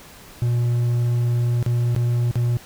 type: tone with dropouts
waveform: triangle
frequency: 120 Hz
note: B2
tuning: 49 cents flat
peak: -15 dBFS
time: 0.42-2.57 s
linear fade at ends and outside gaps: 0 ms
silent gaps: 1.627-1.663 / 1.95-1.963 / 2.312-2.356 s
effects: pink hiss -44 dBFS RMS until 2.65 s